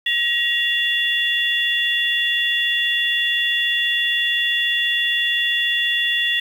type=tone cluster; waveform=sine; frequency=1898 / 2783 / 3429 Hz; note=A#6 / F7 / A7; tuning=+31 / -7 / -45 cents; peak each=-21 / -22 / -21 dBFS; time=0.06-6.4 s; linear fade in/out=5 ms; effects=7-bit